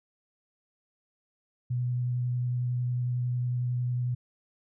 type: tone with vibrato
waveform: sine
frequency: 123.47 Hz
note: B2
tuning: in tune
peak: -26 dBFS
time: 1.7-4.15 s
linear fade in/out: 10 ms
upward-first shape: sine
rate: 11 Hz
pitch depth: 11 cents each way
effects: none